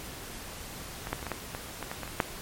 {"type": "clicks", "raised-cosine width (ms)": 0.5, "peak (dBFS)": [-21, -14, -27, -24, -20, -15, -19, -19, -19, -20, -25, -8], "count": 12, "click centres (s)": [1.071, 1.13, 1.193, 1.228, 1.267, 1.317, 1.549, 1.827, 1.915, 2.033, 2.077, 2.202], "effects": ["pink hiss -42 dBFS RMS until 2.41 s", "MP3 64 kbps"]}